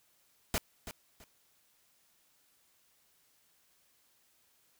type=noise with echo; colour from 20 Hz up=pink; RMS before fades=-31 dBFS; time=0.54-0.58 s; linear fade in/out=0 ms; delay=330 ms; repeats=2; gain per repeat=-12 dB; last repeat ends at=1.24 s; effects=white hiss -70 dBFS RMS until 4.79 s